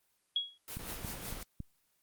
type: tone with exponential decay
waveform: sine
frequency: 3322 Hz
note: G#7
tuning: in tune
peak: -26 dBFS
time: 0.36-0.58 s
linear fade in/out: 2 ms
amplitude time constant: 47 ms
type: noise with tremolo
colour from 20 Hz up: white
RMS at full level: -42 dBFS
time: 0.68-1.43 s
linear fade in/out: 0 ms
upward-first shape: sine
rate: 5.4 Hz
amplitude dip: 100%
type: click train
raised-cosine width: 5 ms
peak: -28 dBFS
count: 4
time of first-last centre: 0.77-1.603 s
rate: 3.6 Hz
type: noise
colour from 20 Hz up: pink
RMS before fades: -44 dBFS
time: 0.79-1.43 s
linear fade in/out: 2 ms
effects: white hiss -75 dBFS RMS until 2.02 s + Opus 24 kbps

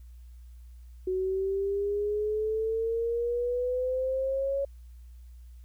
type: exponential sweep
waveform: sine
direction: up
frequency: 370 to 557 Hz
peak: -26 dBFS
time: 1.07-4.65 s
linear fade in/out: 5 ms
effects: added 60 Hz sine -45 dBFS peak until 5.64 s + white hiss -70 dBFS RMS until 5.64 s

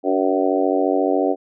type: harmonic tone with a mistuned harmonic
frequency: 94.2 Hz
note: F#2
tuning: 32 cents sharp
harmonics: 3 / 4 / 5 / 6 / 7 / 8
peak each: -21 / -22 / -23 / -24 / -24 / -25 dBFS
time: 0.03-1.36 s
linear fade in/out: 50 ms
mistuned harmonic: 3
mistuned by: +28 cents
effects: none

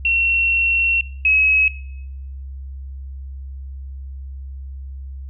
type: tone pair in turn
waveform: sine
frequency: 2722 / 2561 Hz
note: F7 / D#7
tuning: -45 / +49 cents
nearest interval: minor second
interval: 106 cents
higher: first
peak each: -14 / -12 dBFS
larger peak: second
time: 0.05-1.01 / 1.25-1.68 s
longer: first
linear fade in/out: 2 ms
effects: noise-tail reverb RT60 0.8 s tail -19 dB re dry + added 67 Hz sine -29 dBFS peak until 5.29 s

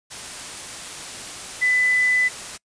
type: tone in noise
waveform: sine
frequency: 2000 Hz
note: B6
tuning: 21 cents sharp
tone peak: -16 dBFS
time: 1.61-2.29 s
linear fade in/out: 20 ms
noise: white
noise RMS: -34 dBFS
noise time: 0.1-2.58 s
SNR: +15 dB
effects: noise-tail reverb RT60 0.1 s tail -25 dB re dry + resampled to 22050 Hz

